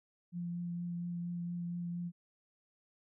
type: tone with vibrato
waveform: sine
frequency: 173.5 Hz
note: F3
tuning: 11 cents flat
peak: -36 dBFS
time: 0.32-2.12 s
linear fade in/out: 50 ms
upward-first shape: triangle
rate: 4.3 Hz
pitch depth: 14 cents each way
effects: none